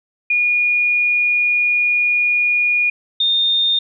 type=tone pair in turn; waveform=sine; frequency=2440 / 3645 Hz; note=D#7 / A#7; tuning=-34 / -40 cents; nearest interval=perfect fifth; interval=694 cents; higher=second; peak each=-13 dBFS; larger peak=neither; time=0.3-2.9 / 3.2-3.79 s; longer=first; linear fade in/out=5 ms; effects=none